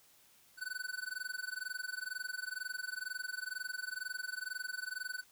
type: tone with amplitude modulation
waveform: square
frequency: 1500 Hz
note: F#6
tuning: 23 cents sharp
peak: -36 dBFS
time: 0.57-5.24 s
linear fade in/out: 50 ms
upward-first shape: sine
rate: 22.1 Hz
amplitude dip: 95%
effects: white hiss -65 dBFS RMS until 5.31 s